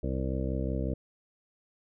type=harmonic tone; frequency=65.41 Hz; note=C2; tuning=in tune; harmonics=1 / 2 / 3 / 4 / 5 / 7 / 8 / 9; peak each=-32 / -35 / -37 / -38 / -39 / -40 / -41 / -42 dBFS; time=0.03-0.94 s; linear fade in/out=5 ms; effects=none